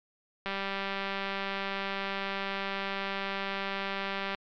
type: click train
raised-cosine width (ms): 0.3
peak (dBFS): -17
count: 763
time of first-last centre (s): 0.46-4.348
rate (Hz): 196
effects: low-pass 4000 Hz 12 dB/octave + MP3 96 kbps